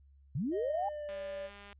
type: linear sweep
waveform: sine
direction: up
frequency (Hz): 110 to 830.6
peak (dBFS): -31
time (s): 0.35-0.89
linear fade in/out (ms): 5
type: tone with pitch glide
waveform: triangle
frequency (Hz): 622.3 to 580.6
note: D#5 to D5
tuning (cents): 0 to -20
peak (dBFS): -36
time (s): 0.51-1.5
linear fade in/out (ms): 50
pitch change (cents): -120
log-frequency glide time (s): 0.63-1.2
type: click train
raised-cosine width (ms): 0.3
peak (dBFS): -36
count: 130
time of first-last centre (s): 1.09-1.729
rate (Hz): 202
effects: added 69 Hz sine -58 dBFS peak until 1.79 s + resampled to 8000 Hz